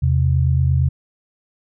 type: tone pair together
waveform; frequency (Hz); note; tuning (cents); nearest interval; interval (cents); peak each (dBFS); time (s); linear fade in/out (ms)
sine; 82.7 / 131.44; E2 / C3; +6 / +8; minor sixth; 802; -16; 0.02-0.89; 10
effects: none